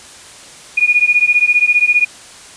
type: beating tone pair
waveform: sine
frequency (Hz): 2441 / 2456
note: D#7 / D#7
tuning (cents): -34 / -23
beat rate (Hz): 15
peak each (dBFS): -12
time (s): 0.77-2.05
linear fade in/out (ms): 10
effects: white hiss -37 dBFS RMS until 2.56 s + resampled to 22050 Hz